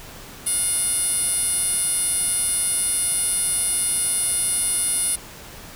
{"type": "tone with band-pass filter", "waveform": "10% pulse", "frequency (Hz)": 714, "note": "F5", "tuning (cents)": 38, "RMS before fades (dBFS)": -22, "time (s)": [0.46, 5.16], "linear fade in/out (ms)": 10, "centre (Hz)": 9700, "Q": 7.9, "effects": ["pink hiss -40 dBFS RMS until 5.75 s"]}